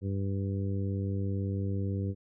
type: harmonic tone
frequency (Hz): 98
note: G2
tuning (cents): 0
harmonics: 1 / 2 / 3 / 4 / 5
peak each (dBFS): -30 / -36 / -40 / -42 / -44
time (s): 0.01-2.15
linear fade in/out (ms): 50
effects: none